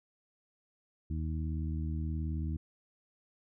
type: harmonic tone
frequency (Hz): 78.8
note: D#2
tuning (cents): +23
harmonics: 1 / 2 / 3 / 4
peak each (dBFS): -33 / -39 / -43 / -45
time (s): 1.1-2.57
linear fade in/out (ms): 5
effects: none